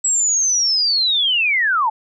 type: linear sweep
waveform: sine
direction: down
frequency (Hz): 7790 to 833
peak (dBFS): -14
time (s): 0.04-1.9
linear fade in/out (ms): 10
effects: none